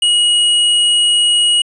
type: tone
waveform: square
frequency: 2899 Hz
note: F#7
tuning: 36 cents flat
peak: -10 dBFS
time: 0.02-1.62 s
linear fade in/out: 5 ms
effects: resampled to 24000 Hz + 8-bit